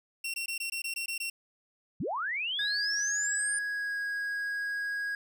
sawtooth tone bursts, 2727 Hz, F7, 42 cents flat, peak -29 dBFS, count 9, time 0.24-1.3 s, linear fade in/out 5 ms, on 100 ms, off 20 ms
sine linear sweep, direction up, 105 to 9210 Hz, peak -30 dBFS, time 2-3.59 s, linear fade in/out 5 ms
triangle tone with pitch glide, 1661.2 to 1647.8 Hz, G#6 to G#6, 0 to -14 cents, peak -29 dBFS, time 2.59-5.15 s, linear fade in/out 2 ms, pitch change -14 cents, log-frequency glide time 3.66-4 s
effects none

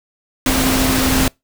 sine tone in noise, 261.6 Hz, C4, in tune, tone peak -17 dBFS, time 0.46-1.28 s, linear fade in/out 2 ms, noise pink, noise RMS -17 dBFS, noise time 0.46-1.28 s, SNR -3 dB, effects noise-tail reverb RT60 0.2 s tail -26 dB re dry

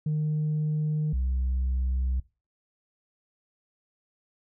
sine tone pair in turn, 152.8 / 64.07 Hz, D#3 / C2, -31 / -36 cents, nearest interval octave + minor third, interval 1505 cents, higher first, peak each -22 dBFS, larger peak neither, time 0.06-1.13 / 1.13-2.2 s, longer neither, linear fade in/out 5 ms, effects noise-tail reverb RT60 0.3 s tail -22 dB re dry + tanh soft clip ceiling -22 dBFS

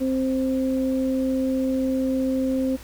sine tone pair together, 262.3 / 524.6 Hz, C4 / C5, +4 / +4 cents, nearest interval octave, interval 1200 cents, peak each -21 / -27 dBFS, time 0-2.77 s, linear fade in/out 20 ms, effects added 60 Hz sine -42 dBFS peak until 2.83 s + pink hiss -45 dBFS RMS until 2.83 s

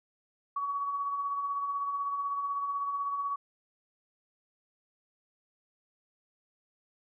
sine tone with tremolo, 1128 Hz, C#6, 30 cents sharp, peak -28 dBFS, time 0.56-3.36 s, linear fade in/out 5 ms, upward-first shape triangle, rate 16 Hz, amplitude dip 45%, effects none

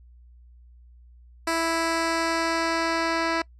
10% pulse tone with low-pass filter sweep, 329.6 Hz, E4, in tune, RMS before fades -25 dBFS, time 1.47-3.42 s, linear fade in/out 5 ms, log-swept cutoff 9500 to 4400 Hz, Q 1, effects noise-tail reverb RT60 0.1 s tail -24 dB re dry + added 60 Hz sine -48 dBFS peak until 3.59 s

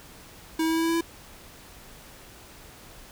square tone with pitch steps, 321.2 / 323.2 / 325.3 / 327.4 / 329.5 / 331.6 / 333.7 Hz, E4 / E4 / E4 / E4 / E4 / E4 / E4, -45 / -34 / -23 / -12 / -1 / +10 / +21 cents, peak -23 dBFS, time 0.59-1.01 s, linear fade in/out 5 ms, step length 60 ms, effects pink hiss -48 dBFS RMS until 3.11 s

